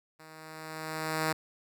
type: tone with level ramp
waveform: 5% pulse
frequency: 157.8 Hz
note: D#3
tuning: 25 cents sharp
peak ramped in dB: -39 to -15 dBFS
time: 0.19-1.33 s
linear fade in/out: 10 ms
effects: none